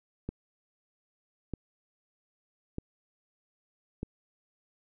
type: click train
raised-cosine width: 3 ms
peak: -21 dBFS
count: 4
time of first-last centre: 0.29-4.031 s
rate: 0.802 Hz
effects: none